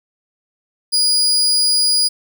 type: tone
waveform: 35% pulse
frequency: 4900 Hz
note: D#8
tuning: 27 cents flat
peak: -11 dBFS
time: 0.92-2.09 s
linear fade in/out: 20 ms
effects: none